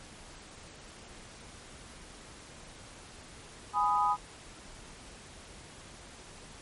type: chord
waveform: sine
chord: G# minor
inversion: none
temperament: just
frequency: 830.6 / 996.7 / 1245.9 Hz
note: G#5 / B5 / D#6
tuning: 0 / +16 / +2 cents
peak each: -29 dBFS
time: 3.73-4.17 s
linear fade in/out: 50 ms
effects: pink hiss -50 dBFS RMS until 6.61 s + MP3 48 kbps